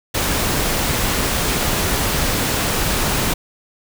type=noise; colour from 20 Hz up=pink; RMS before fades=-19 dBFS; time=0.14-3.34 s; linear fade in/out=10 ms; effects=none